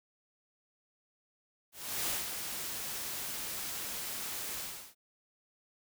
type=noise with ADSR envelope; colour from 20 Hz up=white; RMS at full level=-33 dBFS; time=1.72-4.95 s; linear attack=350 ms; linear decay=190 ms; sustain=-6 dB; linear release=370 ms; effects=none